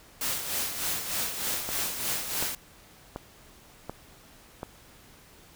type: noise with tremolo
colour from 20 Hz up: white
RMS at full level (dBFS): -29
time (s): 0.21-2.55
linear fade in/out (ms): 2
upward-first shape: sine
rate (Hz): 3.3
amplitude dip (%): 55
type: click train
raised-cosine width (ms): 1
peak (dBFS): -20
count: 5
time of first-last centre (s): 1.69-4.631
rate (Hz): 1.36
effects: pink hiss -54 dBFS RMS until 5.55 s